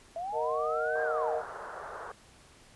sine linear two-way sweep, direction up then down, 651 to 1625 to 651 Hz, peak -33 dBFS, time 0.16-1.36 s, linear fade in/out 2 ms, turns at 1.02 s
sine chord, D# minor, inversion second, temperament equal, 466.2 / 622.3 / 740 Hz, A#4 / D#5 / F#5, 0 / 0 / 0 cents, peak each -33 / -32 / -36 dBFS, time 0.32-1.43 s, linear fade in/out 50 ms
white band-pass noise, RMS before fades -42 dBFS, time 0.95-2.12 s, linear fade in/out 5 ms, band 400 to 1500 Hz, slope 48 dB/octave
effects pink hiss -57 dBFS RMS until 2.75 s + resampled to 24000 Hz

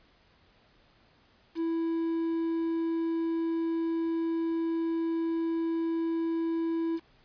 triangle tone with quantisation, 329.8 Hz, E4, 1 cent sharp, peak -25 dBFS, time 1.55-7 s, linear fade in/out 50 ms, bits 8, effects pink hiss -63 dBFS RMS until 7.24 s + resampled to 11025 Hz

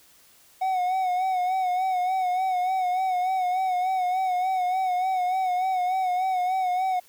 triangle tone with vibrato, 740 Hz, F#5, in tune, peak -20 dBFS, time 0.61-7 s, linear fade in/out 10 ms, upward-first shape sine, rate 3.4 Hz, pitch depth 51 cents each way, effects white hiss -56 dBFS RMS until 7.08 s

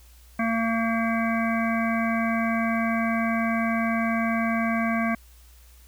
harmonic tone, 227.5 Hz, A#3, 42 cents flat, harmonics 1 / 3 / 5 / 7 / 9 / 10, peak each -24 / -29 / -31 / -32 / -34 / -34 dBFS, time 0.39-5.15 s, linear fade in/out 5 ms, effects added 60 Hz sine -49 dBFS peak until 5.87 s + white hiss -57 dBFS RMS until 5.87 s

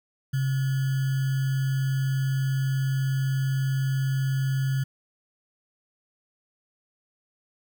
sine tone with sample-and-hold, 134.2 Hz, C3, 44 cents sharp, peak -22 dBFS, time 0.33-4.84 s, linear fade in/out 10 ms, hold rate 1575 Hz, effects none

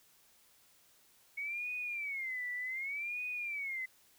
sine tone with vibrato, 2210 Hz, C#7, 6 cents flat, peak -36 dBFS, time 1.37-3.86 s, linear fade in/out 10 ms, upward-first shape sine, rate 0.66 Hz, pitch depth 200 cents each way, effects white hiss -66 dBFS RMS until 4.18 s

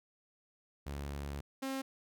sawtooth tone pair in turn, 70.9 / 267.7 Hz, C#2 / C4, +40 / +40 cents, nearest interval octave + major seventh, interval 2300 cents, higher second, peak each -35 / -32 dBFS, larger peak second, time 0.86-1.41 / 1.62-1.82 s, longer first, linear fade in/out 10 ms, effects none

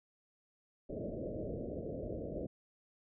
white low-pass noise, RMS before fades -41 dBFS, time 0.89-2.47 s, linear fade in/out 10 ms, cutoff 630 Hz, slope 96 dB/octave, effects none

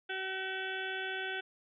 harmonic tone, 379.6 Hz, F#4, 44 cents sharp, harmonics 1 / 2 / 4 / 5 / 6 / 7 / 8 / 9, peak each -42 / -44 / -38 / -48 / -48 / -46 / -47 / -46 dBFS, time 0.09-1.41 s, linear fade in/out 10 ms, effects none

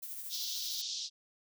violet noise with tremolo, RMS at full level -41 dBFS, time 0.02-0.82 s, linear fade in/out 10 ms, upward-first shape triangle, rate 13 Hz, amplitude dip 45%
white band-pass noise, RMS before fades -39 dBFS, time 0.29-1.1 s, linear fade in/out 50 ms, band 3400 to 6000 Hz, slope 48 dB/octave
effects none

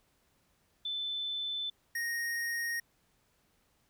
sine / square tone pair in turn, 3520 / 1864.7 Hz, A7 / A#6, 0 / 0 cents, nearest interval major seventh, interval 1100 cents, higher first, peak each -33 / -33 dBFS, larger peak neither, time 0.85-1.7 / 1.95-2.8 s, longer neither, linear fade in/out 5 ms, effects pink hiss -72 dBFS RMS until 3.89 s

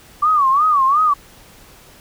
sine tone with vibrato, 1153 Hz, D6, 32 cents flat, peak -11 dBFS, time 0.22-1.14 s, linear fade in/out 10 ms, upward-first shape sine, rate 2.8 Hz, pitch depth 160 cents each way, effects pink hiss -45 dBFS RMS until 2 s

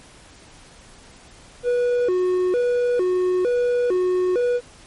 triangle tone with vibrato, 421.9 Hz, G#4, 27 cents sharp, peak -15 dBFS, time 1.63-4.61 s, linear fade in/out 50 ms, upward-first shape square, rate 1.1 Hz, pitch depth 250 cents each way, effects pink hiss -47 dBFS RMS until 4.86 s + MP3 48 kbps

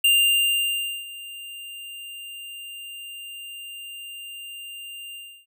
square tone with ADSR envelope, 2794 Hz, F7, in tune, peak -15 dBFS, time 0.04-5.46 s, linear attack 6 ms, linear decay 1000 ms, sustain -21 dB, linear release 310 ms, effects none

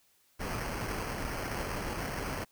pink noise with sample-and-hold, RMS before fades -36 dBFS, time 0.39-2.45 s, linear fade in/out 20 ms, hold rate 3675 Hz, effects white hiss -68 dBFS RMS until 2.51 s

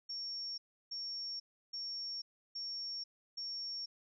sine tone bursts, 5500 Hz, F8, 27 cents flat, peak -39 dBFS, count 5, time 0.09-3.86 s, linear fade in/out 10 ms, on 490 ms, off 330 ms, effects none

